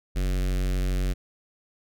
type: tone with notch filter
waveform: square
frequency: 46.25 Hz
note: F#1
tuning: in tune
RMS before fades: -25 dBFS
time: 0.15-1.14 s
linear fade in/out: 20 ms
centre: 930 Hz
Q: 1.1
effects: none